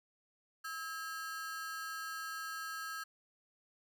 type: ring-modulated tone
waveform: 45% pulse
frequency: 1459 Hz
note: F#6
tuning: 25 cents flat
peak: -37 dBFS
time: 0.64-3.04 s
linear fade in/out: 10 ms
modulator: 162 Hz
effects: none